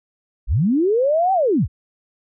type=linear two-way sweep; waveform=sine; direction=up then down; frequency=33.98 to 784 to 33.98 Hz; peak=-14 dBFS; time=0.47-1.68 s; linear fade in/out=50 ms; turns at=1.33 s; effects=none